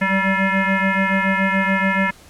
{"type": "tone with frequency modulation", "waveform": "sine", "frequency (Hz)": 964, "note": "B5", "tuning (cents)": -42, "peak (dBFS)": -15, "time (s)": [0.01, 2.11], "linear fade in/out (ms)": 10, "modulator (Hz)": 387, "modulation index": 3.3, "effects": ["pink hiss -46 dBFS RMS until 2.29 s", "low-pass 12000 Hz 12 dB/octave"]}